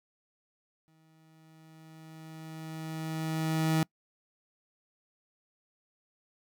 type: tone with exponential growth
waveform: 30% pulse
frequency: 159.2 Hz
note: D#3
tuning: 40 cents sharp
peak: -21 dBFS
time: 0.88-3.83 s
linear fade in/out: 0 ms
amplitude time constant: 640 ms
effects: noise-tail reverb RT60 0.1 s tail -25 dB re dry